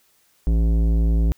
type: tone with tanh clipping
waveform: triangle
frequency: 55.6 Hz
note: A1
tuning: 19 cents sharp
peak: -17 dBFS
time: 0.47-1.32 s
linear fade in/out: 0 ms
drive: 18 dB
effects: white hiss -61 dBFS RMS until 1.37 s